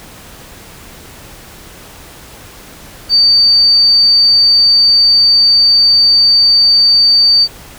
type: tone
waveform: sine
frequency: 4600 Hz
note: D8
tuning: 37 cents flat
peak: -5 dBFS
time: 3.09-7.48 s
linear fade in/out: 50 ms
effects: pink hiss -35 dBFS RMS until 7.78 s